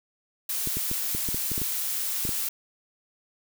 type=noise; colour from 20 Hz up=blue; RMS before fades=-29 dBFS; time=0.49-2.49 s; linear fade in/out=5 ms
type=clicks; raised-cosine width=3 ms; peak=-20 dBFS; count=11; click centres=0.673 / 0.77 / 0.914 / 1.149 / 1.288 / 1.345 / 1.517 / 1.579 / 1.617 / 2.252 / 2.291 s
effects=none